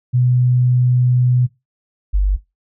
sine tone pair in turn, 124.7 / 48.64 Hz, B2 / G1, +17 / -13 cents, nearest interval octave + major third, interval 1630 cents, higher first, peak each -11 dBFS, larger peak neither, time 0.13-1.47 / 2.13-2.37 s, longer first, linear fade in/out 20 ms, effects noise-tail reverb RT60 0.2 s tail -18 dB re dry

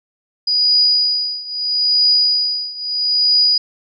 sine tone with tremolo, 4915 Hz, D#8, 22 cents flat, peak -9 dBFS, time 0.47-3.58 s, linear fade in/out 5 ms, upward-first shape triangle, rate 0.77 Hz, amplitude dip 90%, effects none

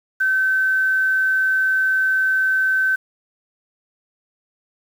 sine tone with quantisation, 1536 Hz, G6, 36 cents flat, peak -15 dBFS, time 0.2-2.96 s, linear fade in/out 10 ms, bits 7, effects none

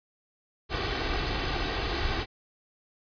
pink noise with comb filter, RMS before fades -29 dBFS, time 0.69-2.26 s, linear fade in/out 50 ms, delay 2.6 ms, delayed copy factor +0.55, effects resampled to 11025 Hz

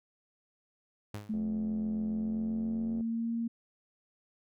sawtooth tone with exponential decay, 103.83 Hz, G#2, in tune, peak -32 dBFS, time 1.14-1.45 s, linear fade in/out 5 ms, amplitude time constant 66 ms
sine tone with pitch glide, 215.8 to 231.3 Hz, A3 to A#3, -33 to -13 cents, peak -30 dBFS, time 1.29-3.48 s, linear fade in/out 10 ms, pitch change +120 cents, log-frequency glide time 2.07-3.33 s
click train, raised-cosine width 2 ms, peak -34 dBFS, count 147, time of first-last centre 1.34-3.009 s, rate 87.5 Hz
effects none

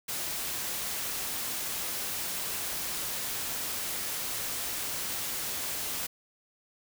white noise, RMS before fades -34 dBFS, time 0.08-6.07 s, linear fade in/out 10 ms, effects none

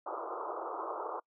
white band-pass noise, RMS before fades -39 dBFS, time 0.06-1.2 s, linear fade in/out 5 ms, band 330 to 1300 Hz, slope 96 dB/octave, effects noise-tail reverb RT60 0.1 s tail -26 dB re dry

